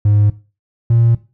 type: tone pair in turn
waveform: triangle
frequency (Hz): 103.83 / 116.56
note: G#2 / A#2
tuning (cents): 0 / 0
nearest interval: major second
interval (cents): 200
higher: second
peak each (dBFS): -6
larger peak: neither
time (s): 0.05-0.3 / 0.9-1.15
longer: neither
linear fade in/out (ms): 5
effects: noise-tail reverb RT60 0.3 s tail -18 dB re dry + tanh soft clip ceiling -2 dBFS